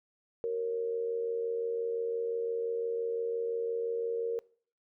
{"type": "tone with amplitude modulation", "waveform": "sine", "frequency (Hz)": 464, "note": "A#4", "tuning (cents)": -8, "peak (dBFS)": -27, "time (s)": [0.44, 4.39], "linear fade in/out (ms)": 0, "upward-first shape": "sine", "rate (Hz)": 85.8, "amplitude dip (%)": 60, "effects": ["noise-tail reverb RT60 0.5 s tail -23 dB re dry"]}